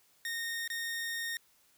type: tone with dropouts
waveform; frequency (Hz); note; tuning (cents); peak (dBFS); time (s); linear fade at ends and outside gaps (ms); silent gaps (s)
sawtooth; 1846; A#6; -17; -31; 0.25-1.37; 1; 0.677-0.701
effects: white hiss -67 dBFS RMS until 1.77 s